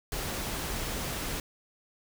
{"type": "noise", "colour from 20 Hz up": "pink", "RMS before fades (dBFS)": -34, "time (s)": [0.12, 1.4], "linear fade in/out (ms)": 2, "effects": []}